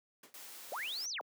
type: noise with exponential decay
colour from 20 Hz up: pink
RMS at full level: -50 dBFS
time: 0.23-0.41 s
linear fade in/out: 5 ms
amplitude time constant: 37 ms
type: noise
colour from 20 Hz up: white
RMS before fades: -50 dBFS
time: 0.34-1.06 s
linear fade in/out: 2 ms
type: linear two-way sweep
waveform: sine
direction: up then down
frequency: 466.8 to 6190 to 466.8 Hz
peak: -37 dBFS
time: 0.72-1.21 s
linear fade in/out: 0 ms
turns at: 1.09 s
effects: high-pass 300 Hz 12 dB/octave